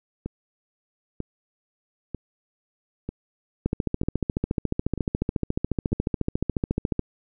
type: two click trains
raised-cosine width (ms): 3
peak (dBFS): -10 / -17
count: 48 / 7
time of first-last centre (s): 3.66-6.993 / 0.26-5.92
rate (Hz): 14.1 / 1.06
effects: none